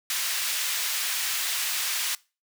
pink high-pass noise, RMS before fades -28 dBFS, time 0.1-2.15 s, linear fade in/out 2 ms, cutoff 2100 Hz, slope 12 dB/octave, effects noise-tail reverb RT60 0.3 s tail -22 dB re dry

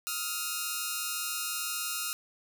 5% pulse tone pair together, 1261.4 / 1396.9 Hz, D#6 / F6, +23 / 0 cents, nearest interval major second, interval 177 cents, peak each -24 / -22 dBFS, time 0.07-2.13 s, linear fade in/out 0 ms, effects none

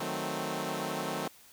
10% pulse chord, D# diminished seventh, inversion none, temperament equal, 155.56 / 185 / 220 / 261.6 Hz, D#3 / F#3 / A3 / C4, 0 / 0 / 0 / 0 cents, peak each -30 dBFS, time 0-1.28 s, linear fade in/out 5 ms, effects white hiss -57 dBFS RMS until 1.52 s

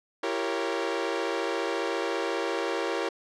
sawtooth chord, E diminished seventh, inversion none, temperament equal with one note detuned, 337.3 / 392 / 466.2 / 554.4 Hz, E4 / G4 / Bb4 / Db5, +40 / 0 / 0 / 0 cents, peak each -29 / -29 / -28 / -30 dBFS, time 0.23-3.09 s, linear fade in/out 5 ms, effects low-pass 5000 Hz 12 dB/octave

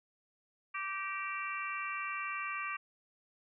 harmonic tone with a mistuned harmonic, 389.4 Hz, G4, 12 cents flat, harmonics 3 / 4 / 5 / 6 / 7, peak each -39 / -45 / -45 / -41 / -44 dBFS, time 0.74-2.77 s, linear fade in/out 10 ms, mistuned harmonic 5, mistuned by -35 cents, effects none

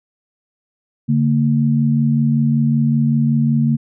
sine tone pair together, 143.3 / 228.6 Hz, D3 / A#3, -42 / -34 cents, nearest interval minor sixth, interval 808 cents, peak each -15 dBFS, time 1.08-3.77 s, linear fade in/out 20 ms, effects none

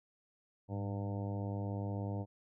harmonic tone with a mistuned harmonic, 100 Hz, G2, 35 cents sharp, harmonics 1 / 2 / 3 / 4 / 5 / 6 / 7 / 8 / 9, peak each -37 / -43 / -45 / -51 / -48 / -50 / -51 / -55 / -53 dBFS, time 0.68-2.26 s, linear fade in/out 50 ms, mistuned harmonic 1, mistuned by +63 cents, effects none

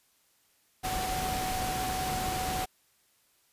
sine tone in noise, 747 Hz, F#5, 16 cents sharp, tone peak -32 dBFS, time 0.83-2.66 s, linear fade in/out 20 ms, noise pink, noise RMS -34 dBFS, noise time 0.83-2.66 s, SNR -1 dB, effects white hiss -68 dBFS RMS until 3.52 s + resampled to 32000 Hz

